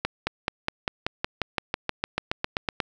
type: accelerating click train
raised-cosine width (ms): 0.3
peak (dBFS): -8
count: 18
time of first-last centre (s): 0.05-2.802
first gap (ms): 220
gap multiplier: 0.96
effects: none